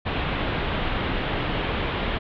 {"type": "low-pass noise", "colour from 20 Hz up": "pink", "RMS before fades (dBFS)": -26, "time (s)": [0.05, 2.19], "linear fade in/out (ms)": 20, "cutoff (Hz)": 3600, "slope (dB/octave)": 48, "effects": []}